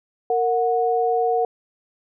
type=tone pair together; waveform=sine; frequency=461.8 / 733 Hz; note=A#4 / F#5; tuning=-16 / -16 cents; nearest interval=minor sixth; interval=800 cents; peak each=-20 dBFS; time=0.3-1.45 s; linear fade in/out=2 ms; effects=none